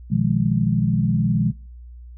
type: chord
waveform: sine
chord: F half-diminished seventh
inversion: second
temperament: equal with one note detuned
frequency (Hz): 122.05 / 155.56 / 174.61 / 207.7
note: Cb3 / Eb3 / F3 / Ab3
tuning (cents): -20 / 0 / 0 / 0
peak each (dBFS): -22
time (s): 0.1-1.52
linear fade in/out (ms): 20
effects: noise-tail reverb RT60 0.4 s tail -22 dB re dry + added 60 Hz sine -37 dBFS peak until 2.17 s